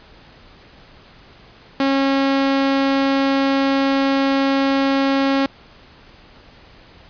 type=tone; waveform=sawtooth; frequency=272.9 Hz; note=C#4; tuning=27 cents flat; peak=-11 dBFS; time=1.8-5.46 s; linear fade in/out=2 ms; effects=pink hiss -46 dBFS RMS until 7.09 s + resampled to 11025 Hz